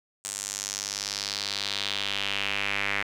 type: tone with band-pass filter sweep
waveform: square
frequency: 50.1 Hz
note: G1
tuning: 38 cents sharp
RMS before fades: -31 dBFS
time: 0.24-3.03 s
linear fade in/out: 10 ms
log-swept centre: 7900 to 2100 Hz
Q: 3
effects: none